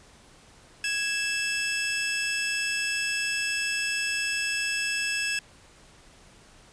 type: tone pair together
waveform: sawtooth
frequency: 1661.2 / 2637 Hz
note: G#6 / E7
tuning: 0 / 0 cents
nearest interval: minor sixth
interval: 800 cents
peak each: -27 / -24 dBFS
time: 0.84-5.39 s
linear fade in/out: 2 ms
effects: pink hiss -54 dBFS RMS until 6.72 s + resampled to 22050 Hz